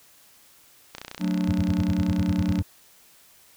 click train, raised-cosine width 0.2 ms, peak -18 dBFS, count 51, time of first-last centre 0.95-2.589 s, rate 30.5 Hz
triangle chord, D major, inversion first, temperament just, 183.54 / 220.2 / 293.7 Hz, F#3 / A3 / D4, -14 / +2 / 0 cents, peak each -22 / -28 / -26 dBFS, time 1.19-2.63 s, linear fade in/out 50 ms
triangle tone bursts, 92.5 Hz, F#2, in tune, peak -19 dBFS, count 12, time 1.48-2.625 s, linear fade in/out 10 ms, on 45 ms, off 55 ms
effects white hiss -55 dBFS RMS until 3.56 s

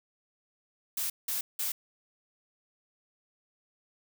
blue noise bursts, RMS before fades -32 dBFS, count 3, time 0.97-1.72 s, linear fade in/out 5 ms, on 130 ms, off 180 ms, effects none

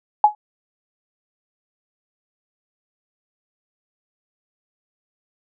sine tone with exponential decay, 842 Hz, G#5, 24 cents sharp, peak -4 dBFS, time 0.24-0.35 s, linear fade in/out 2 ms, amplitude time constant 23 ms, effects none

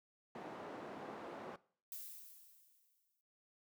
white band-pass noise, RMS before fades -49 dBFS, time 0.35-1.56 s, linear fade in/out 2 ms, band 220 to 770 Hz, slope 12 dB/octave
violet noise with exponential decay, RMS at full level -46 dBFS, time 1.92-3.21 s, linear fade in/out 1 ms, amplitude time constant 280 ms
effects noise-tail reverb RT60 0.5 s tail -20 dB re dry

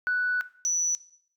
sine tone pair in turn, 1483 / 5932 Hz, F#6 / F#8, +4 / +4 cents, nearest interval 2 octaves, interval 2400 cents, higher second, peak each -22 dBFS, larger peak neither, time 0.07-0.41 / 0.65-0.95 s, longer first, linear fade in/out 0 ms, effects noise-tail reverb RT60 0.6 s tail -17 dB re dry + tanh soft clip ceiling -18 dBFS

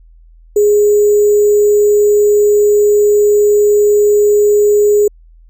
sine tone with sample-and-hold, 415.3 Hz, G#4, in tune, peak -6 dBFS, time 0.56-5.08 s, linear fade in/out 5 ms, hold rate 7350 Hz, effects added 41 Hz sine -39 dBFS peak until 5.49 s

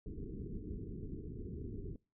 pink low-pass noise, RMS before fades -44 dBFS, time 0.06-1.96 s, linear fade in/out 2 ms, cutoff 440 Hz, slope 96 dB/octave, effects noise-tail reverb RT60 0.3 s tail -23 dB re dry

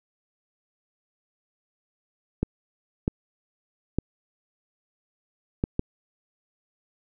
clicks, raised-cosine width 3 ms, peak -10 dBFS, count 5, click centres 2.43 / 3.079 / 3.986 / 5.639 / 5.794 s, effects none

